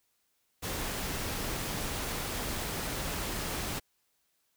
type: noise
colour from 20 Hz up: pink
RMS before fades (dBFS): -35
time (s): 0.62-3.8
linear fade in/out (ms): 20
effects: white hiss -75 dBFS RMS until 4.56 s